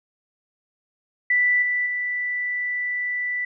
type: tone with level steps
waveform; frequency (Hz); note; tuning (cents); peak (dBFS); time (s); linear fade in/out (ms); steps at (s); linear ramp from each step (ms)
sine; 1975.5; B6; 0; -16 / -20 / -23; 1.3-3.45; 5; 1.62 / 1.86; 5
effects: none